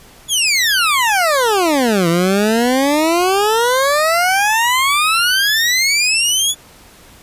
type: exponential two-way sweep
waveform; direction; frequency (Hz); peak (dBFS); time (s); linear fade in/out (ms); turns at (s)
20% pulse; down then up; 3472 to 164.81 to 3472; -7; 0.28-6.55; 50; 2.08
effects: pink hiss -43 dBFS RMS until 7.22 s + resampled to 32000 Hz